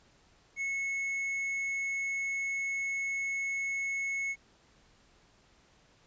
sine tone with tanh clipping, 2193 Hz, C#7, 19 cents flat, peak -32 dBFS, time 0.56-4.36 s, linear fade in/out 50 ms, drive 6 dB, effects pink hiss -64 dBFS RMS until 6.06 s + resampled to 16000 Hz

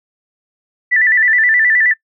sine tone with vibrato, 1869 Hz, A#6, 4 cents sharp, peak -9 dBFS, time 0.91-1.94 s, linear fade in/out 20 ms, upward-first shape square, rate 9.5 Hz, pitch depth 90 cents each way, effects noise-tail reverb RT60 0.1 s tail -22 dB re dry

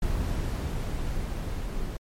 brown noise with level ramp, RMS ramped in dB -27 to -32 dBFS, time 0.02-1.97 s, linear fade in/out 5 ms, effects MP3 64 kbps

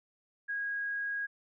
sine tone, 1643 Hz, G#6, 19 cents flat, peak -32 dBFS, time 0.48-1.27 s, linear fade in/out 20 ms, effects none

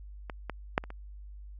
clicks, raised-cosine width 0.5 ms, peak -22 / -19 / -9 / -28 / -28 dBFS, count 5, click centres 0.298 / 0.497 / 0.779 / 0.839 / 0.904 s, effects added 50 Hz sine -43 dBFS peak until 1.59 s

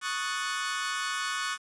sawtooth chord, D# half-diminished seventh, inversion third, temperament equal with one note detuned, 1108.7 / 1248.1 / 1480 / 1760 Hz, C#6 / D#6 / F#6 / A6, 0 / +5 / 0 / 0 cents, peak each -31 / -33 / -30 / -34 dBFS, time 0.01-1.58 s, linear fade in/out 50 ms, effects resampled to 22050 Hz + 9-bit

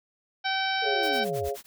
harmonic tone, 769 Hz, G5, 33 cents flat, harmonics 1 / 2 / 3 / 4 / 5 / 6 / 7, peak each -29 / -30 / -34 / -35 / -34 / -40 / -37 dBFS, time 0.44-1.25 s, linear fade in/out 20 ms
sine linear sweep, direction down, 466.3 to 58.1 Hz, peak -34 dBFS, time 0.82-1.49 s, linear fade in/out 5 ms
sine chord, Db major, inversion second, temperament just, 415.8 / 554.4 / 693 Hz, Ab4 / Db5 / F5, +2 / 0 / -14 cents, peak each -30 / -33 / -33 dBFS, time 0.83-1.57 s, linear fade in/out 50 ms
white noise with tremolo, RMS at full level -41 dBFS, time 1.03-1.66 s, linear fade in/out 0 ms, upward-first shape sine, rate 9.5 Hz, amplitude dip 100%
effects none

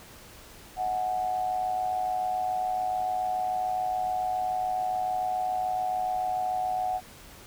sine tone with amplitude modulation, 740 Hz, F#5, in tune, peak -23 dBFS, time 0.76-7.01 s, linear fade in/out 50 ms, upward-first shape sine, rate 107 Hz, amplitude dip 60%, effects pink hiss -49 dBFS RMS until 7.46 s

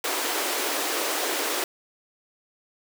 pink high-pass noise, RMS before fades -27 dBFS, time 0.04-1.64 s, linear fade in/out 2 ms, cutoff 300 Hz, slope 48 dB/octave, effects none

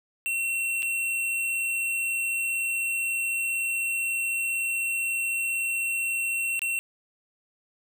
square tone with dropouts, 2719 Hz, F7, 47 cents flat, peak -26 dBFS, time 0.26-6.79 s, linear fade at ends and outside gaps 0 ms, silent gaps 0.823-0.829 / 6.593-6.618 s, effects none

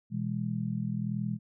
sine chord, E major, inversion second, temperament just, 123.61 / 164.81 / 206 Hz, B2 / E3 / G#3, +2 / 0 / -14 cents, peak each -34 / -35 / -33 dBFS, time 0.1-1.39 s, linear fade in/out 50 ms, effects none

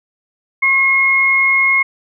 sine tone pair together, 1083 / 2155 Hz, C#6 / C#7, -41 / -49 cents, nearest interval octave, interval 1192 cents, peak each -20 / -10 dBFS, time 0.62-1.83 s, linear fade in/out 10 ms, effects none

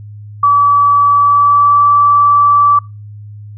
sine tone with pitch glide, 1148 to 1158.7 Hz, D6 to D6, -40 to -24 cents, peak -5 dBFS, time 0.43-2.79 s, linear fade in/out 5 ms, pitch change +16 cents, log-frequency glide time 1.09-1.89 s, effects noise-tail reverb RT60 0.3 s tail -26 dB re dry + added 104 Hz sine -28 dBFS peak until 3.57 s

